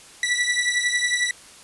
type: beating tone pair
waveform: sawtooth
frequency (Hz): 1953 / 1964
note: B6 / B6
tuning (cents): -20 / -10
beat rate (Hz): 11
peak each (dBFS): -19 / -20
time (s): 0.23-1.31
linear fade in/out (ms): 2
effects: white hiss -46 dBFS RMS until 1.63 s + resampled to 24000 Hz